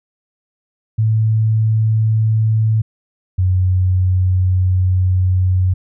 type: tone pair in turn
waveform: sine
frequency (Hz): 110 / 92.24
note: A2 / F#2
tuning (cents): 0 / -5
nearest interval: minor third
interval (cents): 305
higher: first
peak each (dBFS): -11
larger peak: neither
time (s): 0.98-2.82 / 3.38-5.74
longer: second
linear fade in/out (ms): 10
effects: none